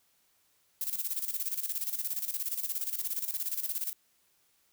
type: noise with tremolo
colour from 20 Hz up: violet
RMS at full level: -32 dBFS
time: 0.81-3.93 s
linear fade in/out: 2 ms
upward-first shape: square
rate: 17 Hz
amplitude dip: 70%
effects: white hiss -70 dBFS RMS until 4.72 s